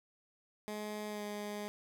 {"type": "tone with pitch glide", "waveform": "15% pulse", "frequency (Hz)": [211, 207.4], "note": ["G#3", "G#3"], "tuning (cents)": [28, -2], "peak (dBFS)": -33, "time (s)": [0.68, 1.68], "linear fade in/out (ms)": 0, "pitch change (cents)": -30, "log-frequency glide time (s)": [1.08, 1.23], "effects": []}